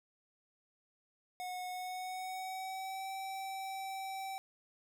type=tone with pitch glide; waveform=square; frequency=730 to 771.6 Hz; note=F#5 to G5; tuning=-24 to -28 cents; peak=-40 dBFS; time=1.4-4.38 s; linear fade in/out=0 ms; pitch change=+96 cents; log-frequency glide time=1.69-3.1 s; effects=none